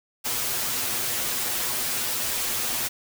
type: noise with comb filter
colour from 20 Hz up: white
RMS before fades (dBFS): -27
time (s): 0.24-2.89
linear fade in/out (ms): 20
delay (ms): 8.2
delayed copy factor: +1
effects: none